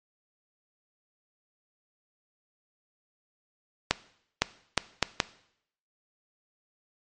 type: accelerating click train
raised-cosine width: 0.2 ms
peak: -3 dBFS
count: 5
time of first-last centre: 3.91-5.202 s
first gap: 510 ms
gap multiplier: 0.7
effects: noise-tail reverb RT60 0.7 s tail -18 dB re dry + MP3 48 kbps